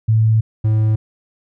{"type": "tone pair in turn", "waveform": ["sine", "triangle"], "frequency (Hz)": [110.6, 108.83], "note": ["A2", "A2"], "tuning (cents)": [9, -19], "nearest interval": "unison", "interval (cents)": 28, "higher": "first", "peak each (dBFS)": -10, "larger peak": "neither", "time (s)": [[0.08, 0.41], [0.64, 0.96]], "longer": "first", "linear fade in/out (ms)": 10, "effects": []}